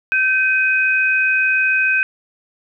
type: tone pair together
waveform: sine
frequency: 1546.2 / 2513 Hz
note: G6 / D#7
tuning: -24 / +17 cents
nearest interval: minor sixth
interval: 841 cents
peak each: -16 dBFS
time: 0.12-2.03 s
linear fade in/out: 0 ms
effects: none